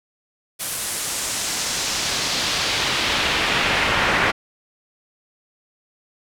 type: noise with band-pass filter sweep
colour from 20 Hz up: brown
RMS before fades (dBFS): -22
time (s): 0.59-4.32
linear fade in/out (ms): 20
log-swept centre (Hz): 11000 to 1900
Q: 1.2
effects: none